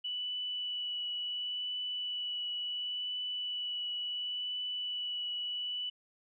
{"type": "tone with vibrato", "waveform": "sine", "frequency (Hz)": 2960, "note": "F#7", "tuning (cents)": 0, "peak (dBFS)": -34, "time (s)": [0.04, 5.9], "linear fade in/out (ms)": 10, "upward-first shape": "triangle", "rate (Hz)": 0.71, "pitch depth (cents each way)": 13, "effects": []}